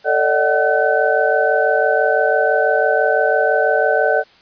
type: tone cluster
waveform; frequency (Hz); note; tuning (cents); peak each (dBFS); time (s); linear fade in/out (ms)
sine; 446 / 574 / 620 / 749 / 1516; A4 / D5 / D#5 / F#5 / F#6; +23 / -40 / -6 / +21 / +42; -19; 0.04-4.24; 50
effects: white hiss -49 dBFS RMS until 4.41 s + resampled to 11025 Hz